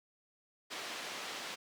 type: band-pass noise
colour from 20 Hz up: white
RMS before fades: -43 dBFS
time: 0.7-1.56 s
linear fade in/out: 20 ms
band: 260 to 3900 Hz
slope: 12 dB/octave
effects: none